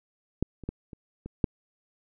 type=clicks; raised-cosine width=3 ms; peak=-12 / -29 / -18 / -29 / -25 / -9 dBFS; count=6; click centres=0.426 / 0.637 / 0.69 / 0.932 / 1.26 / 1.442 s; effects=none